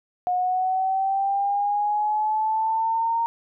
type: linear sweep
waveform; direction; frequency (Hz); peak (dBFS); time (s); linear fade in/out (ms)
sine; up; 720 to 927; -20; 0.27-3.26; 0
effects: none

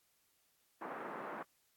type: band-pass noise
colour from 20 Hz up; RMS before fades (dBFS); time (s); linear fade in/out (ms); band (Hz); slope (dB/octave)
white; -45; 0.81-1.43; 5; 210 to 1400; 24
effects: white hiss -75 dBFS RMS until 1.76 s + AAC 64 kbps

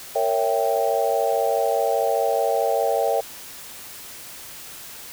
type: chord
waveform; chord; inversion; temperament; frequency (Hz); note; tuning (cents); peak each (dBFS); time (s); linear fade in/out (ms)
sine; A# diminished seventh; none; equal with one note detuned; 460.8 / 554.4 / 659.3 / 784; A#4 / C#5 / E5 / G5; -20 / 0 / 0 / 0; -24; 0.15-3.21; 10
effects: white hiss -39 dBFS RMS until 5.12 s

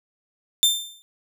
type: tone with exponential decay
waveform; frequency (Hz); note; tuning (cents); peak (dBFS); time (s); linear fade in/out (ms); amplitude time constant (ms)
sawtooth; 3581; A7; +30; -9; 0.63-1.02; 0; 83
effects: none

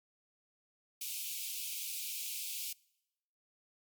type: high-pass noise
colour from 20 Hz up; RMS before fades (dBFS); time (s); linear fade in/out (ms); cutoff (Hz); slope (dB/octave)
white; -40; 1.01-2.73; 5; 2300; 96
effects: noise-tail reverb RT60 0.9 s tail -25 dB re dry + MP3 96 kbps

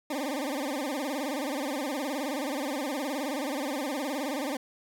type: tone with vibrato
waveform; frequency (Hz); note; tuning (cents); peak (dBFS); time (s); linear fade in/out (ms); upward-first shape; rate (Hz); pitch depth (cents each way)
20% pulse; 280; C#4; +18; -25; 0.1-4.57; 5; sine; 19; 170
effects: none

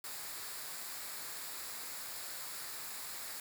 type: noise with comb filter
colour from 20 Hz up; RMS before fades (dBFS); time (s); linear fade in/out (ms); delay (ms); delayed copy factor
white; -44; 0.04-3.4; 2; 0.33; -0.5
effects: none

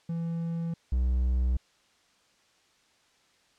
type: tone pair in turn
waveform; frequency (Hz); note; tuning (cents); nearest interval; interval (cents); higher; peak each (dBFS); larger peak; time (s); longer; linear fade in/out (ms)
triangle; 167 / 62.55; E3 / B1; +23 / +23; octave + perfect fourth; 1700; first; -27 / -21; second; 0.09-0.74 / 0.92-1.57; neither; 5
effects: white hiss -65 dBFS RMS until 3.58 s + low-pass 6000 Hz 12 dB/octave

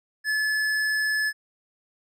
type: tone with tanh clipping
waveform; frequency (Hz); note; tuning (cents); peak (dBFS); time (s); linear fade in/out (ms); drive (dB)
triangle; 1723; A6; -37; -24; 0.24-1.33; 50; 18
effects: none

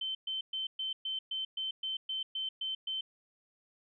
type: tone bursts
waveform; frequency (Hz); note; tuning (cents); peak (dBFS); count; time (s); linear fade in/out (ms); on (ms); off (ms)
sine; 3086; G7; -28; -33; 12; 0.01-3.01; 5; 140; 120
effects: none

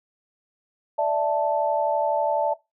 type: chord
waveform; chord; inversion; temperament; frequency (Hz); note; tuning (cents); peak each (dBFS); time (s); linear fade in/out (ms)
sine; D suspended second; none; equal; 587.3 / 659.3 / 880; D5 / E5 / A5; 0 / 0 / 0; -24; 0.98-2.54; 10
effects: noise-tail reverb RT60 0.2 s tail -20 dB re dry

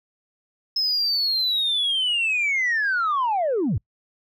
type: linear sweep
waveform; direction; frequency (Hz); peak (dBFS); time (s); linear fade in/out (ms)
sine; down; 5190 to 73.42; -18; 0.76-3.78; 5
effects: noise-tail reverb RT60 0.1 s tail -26 dB re dry + tanh soft clip ceiling -17 dBFS

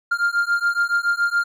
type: beating tone pair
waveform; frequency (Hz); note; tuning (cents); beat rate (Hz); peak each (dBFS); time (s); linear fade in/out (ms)
triangle; 1396.9 / 1404; F6 / F6; 0 / +9; 7.1; -19; 0.11-1.44; 10
effects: none

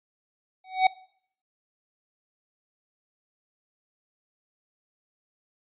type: tone with exponential growth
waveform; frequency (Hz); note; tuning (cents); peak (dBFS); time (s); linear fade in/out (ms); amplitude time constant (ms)
square; 751; F#5; +26; -14; 0.64-0.87; 5; 48
effects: noise-tail reverb RT60 0.6 s tail -22 dB re dry + resampled to 8000 Hz

